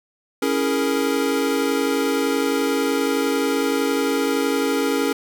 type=chord; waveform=square; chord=A# half-diminished seventh; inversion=first; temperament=equal; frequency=277.2 / 329.6 / 415.3 / 466.2 Hz; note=C#4 / E4 / G#4 / A#4; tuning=0 / 0 / 0 / 0 cents; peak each=-23 / -29 / -25 / -25 dBFS; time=0.42-5.13 s; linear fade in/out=5 ms; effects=none